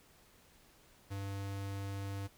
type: tone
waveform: square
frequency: 98.8 Hz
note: G2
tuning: 14 cents sharp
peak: -39 dBFS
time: 1.1-2.28 s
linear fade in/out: 20 ms
effects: pink hiss -64 dBFS RMS until 2.37 s